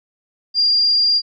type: tone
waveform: sine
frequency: 4792 Hz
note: D8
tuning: 34 cents sharp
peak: -12 dBFS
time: 0.54-1.22 s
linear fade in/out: 50 ms
effects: none